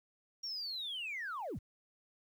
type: linear sweep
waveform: sine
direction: down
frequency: 5640 to 43.65 Hz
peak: -37 dBFS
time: 0.43-1.59 s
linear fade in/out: 10 ms
effects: tanh soft clip ceiling -34 dBFS + 11-bit